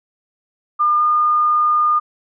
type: tone with pitch glide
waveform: sine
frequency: 1205 to 1216.2 Hz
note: D6 to D#6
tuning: +44 to -40 cents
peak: -12 dBFS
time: 0.79-2 s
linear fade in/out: 20 ms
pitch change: +16 cents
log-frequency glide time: 0.97-1.02 s
effects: none